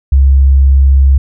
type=tone; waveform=sine; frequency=67.8 Hz; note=C#2; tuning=38 cents flat; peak=-3 dBFS; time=0.12-1.18 s; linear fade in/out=5 ms; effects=none